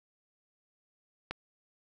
click, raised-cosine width 0.3 ms, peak -19 dBFS, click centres 1.31 s, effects none

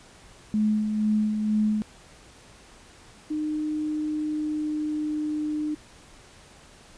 sine tone with tremolo, 213.4 Hz, G#3, 47 cents sharp, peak -19 dBFS, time 0.54-1.82 s, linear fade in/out 0 ms, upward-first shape sine, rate 2.1 Hz, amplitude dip 45%
sine tone with pitch glide, 305.3 to 302.8 Hz, D#4 to D#4, -33 to -47 cents, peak -25 dBFS, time 3.3-5.75 s, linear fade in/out 10 ms, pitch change -14 cents, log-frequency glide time 3.85-5.48 s
effects pink hiss -51 dBFS RMS until 6.97 s + resampled to 22050 Hz

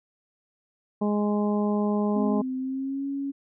harmonic tone, 207.7 Hz, G#3, in tune, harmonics 1 / 2 / 3 / 4 / 5, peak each -23 / -29 / -33 / -35 / -37 dBFS, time 1.01-2.42 s, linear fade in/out 10 ms
sine tone with pitch glide, 258.9 to 277.5 Hz, C4 to C#4, -18 to +2 cents, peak -27 dBFS, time 2.15-3.32 s, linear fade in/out 20 ms, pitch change +120 cents, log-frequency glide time 2.57-3.06 s
effects none

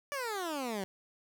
15% pulse exponential sweep, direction down, 588 to 184.9 Hz, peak -28 dBFS, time 0.12-0.84 s, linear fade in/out 0 ms, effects none

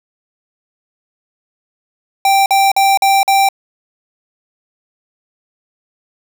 square tone bursts, 784 Hz, G5, in tune, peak -9 dBFS, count 5, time 2.25-3.488 s, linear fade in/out 2 ms, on 210 ms, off 47 ms, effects none

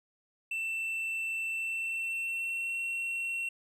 triangle tone with pitch glide, 2674 to 2722 Hz, E7 to F7, +24 to -45 cents, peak -30 dBFS, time 0.51-3.49 s, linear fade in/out 5 ms, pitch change +31 cents, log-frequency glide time 1.51-2.79 s, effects none

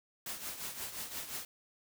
white noise with tremolo, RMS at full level -39 dBFS, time 0.26-1.45 s, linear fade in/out 2 ms, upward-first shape triangle, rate 5.7 Hz, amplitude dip 70%, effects none

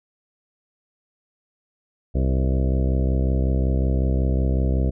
harmonic tone with a mistuned harmonic, 65.41 Hz, C2, in tune, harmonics 1 / 2 / 3 / 4 / 5 / 6 / 7 / 8 / 9 / 10, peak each -19 / -25 / -29 / -31 / -33 / -35 / -36 / -37 / -38 / -39 dBFS, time 2.14-4.91 s, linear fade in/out 20 ms, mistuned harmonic 7, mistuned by +32 cents, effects none

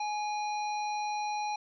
harmonic tone with a mistuned harmonic, 816 Hz, G#5, 31 cents flat, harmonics 1 / 3 / 5 / 7, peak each -31 / -42 / -45 / -48 dBFS, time 0-1.56 s, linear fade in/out 5 ms, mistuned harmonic 1, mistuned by +49 cents, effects none

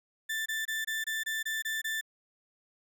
35% pulse tone bursts, 1770 Hz, A6, 10 cents sharp, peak -29 dBFS, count 9, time 0.29-2.012 s, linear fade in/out 10 ms, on 170 ms, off 24 ms, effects none

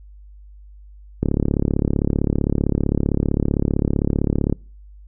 click train, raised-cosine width 3 ms, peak -5 dBFS, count 118, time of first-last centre 1.23-4.526 s, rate 35.5 Hz, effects noise-tail reverb RT60 0.4 s tail -26 dB re dry + added 50 Hz sine -40 dBFS peak until 5.07 s

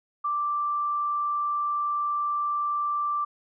sine tone, 1174.7 Hz, D6, in tune, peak -24 dBFS, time 0.24-3.25 s, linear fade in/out 10 ms, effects none

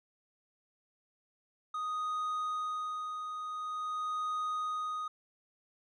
triangle tone with tremolo, 1244.5 Hz, D#6, in tune, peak -30 dBFS, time 1.74-5.08 s, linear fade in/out 5 ms, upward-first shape sine, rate 0.47 Hz, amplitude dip 45%, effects resampled to 22050 Hz

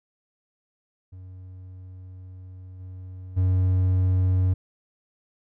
triangle tone with level steps, 92.5 Hz, F#2, in tune, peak -37 / -34 / -16 dBFS, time 1.12-4.54 s, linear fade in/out 10 ms, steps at 2.79 / 3.36 s, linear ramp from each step 20 ms, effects none

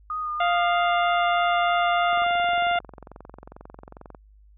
sine tone with vibrato, 1229 Hz, D#6, 22 cents flat, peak -26 dBFS, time 0.1-2.24 s, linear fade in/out 2 ms, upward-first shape sine, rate 3.2 Hz, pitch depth 24 cents each way
harmonic tone, 699 Hz, F5, 1 cent sharp, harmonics 1 / 2 / 3 / 4 / 5, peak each -21 / -27 / -31 / -33 / -35 dBFS, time 0.4-2.79 s, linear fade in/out 5 ms
click train, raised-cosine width 1 ms, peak -27 dBFS, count 46, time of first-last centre 2.13-4.148 s, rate 22.3 Hz
effects added 51 Hz sine -50 dBFS peak until 4.57 s

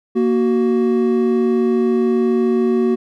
triangle tone pair together, 234.6 / 373.4 Hz, A#3 / F#4, +11 / +16 cents, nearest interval minor sixth, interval 805 cents, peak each -14 / -14 dBFS, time 0.15-2.96 s, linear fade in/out 20 ms, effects none

